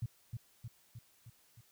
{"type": "tone with echo", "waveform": "sine", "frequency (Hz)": 116.1, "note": "A#2", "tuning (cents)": -7, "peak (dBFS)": -33, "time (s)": [0.02, 0.06], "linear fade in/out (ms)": 5, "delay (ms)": 310, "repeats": 5, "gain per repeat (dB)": -4, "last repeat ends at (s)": 1.61, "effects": ["white hiss -68 dBFS RMS until 1.71 s"]}